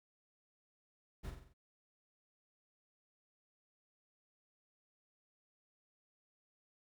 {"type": "noise with echo", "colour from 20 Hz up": "brown", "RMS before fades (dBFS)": -44, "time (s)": [1.23, 1.31], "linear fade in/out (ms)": 20, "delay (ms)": 46, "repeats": 5, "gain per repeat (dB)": -5, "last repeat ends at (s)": 1.54, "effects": []}